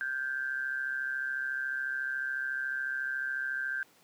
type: tone with amplitude modulation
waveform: sine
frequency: 1568 Hz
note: G6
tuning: in tune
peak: -28 dBFS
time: 0.01-3.83 s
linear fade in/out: 0 ms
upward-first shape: sine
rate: 134 Hz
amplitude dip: 65%
effects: pink hiss -62 dBFS RMS until 4.03 s + high-pass 200 Hz 12 dB/octave